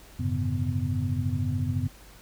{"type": "tone cluster", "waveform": "sine", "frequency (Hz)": [92.5, 106.4, 136.2, 148.2, 249.5], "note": ["F#2", "G#2", "C#3", "D3", "B3"], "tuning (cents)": [0, 42, -30, 16, 18], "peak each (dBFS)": [-29, -30, -31, -37, -33], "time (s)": [0.19, 1.88], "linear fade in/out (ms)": 10, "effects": ["added 50 Hz sine -52 dBFS peak until 2.21 s", "pink hiss -52 dBFS RMS until 2.21 s"]}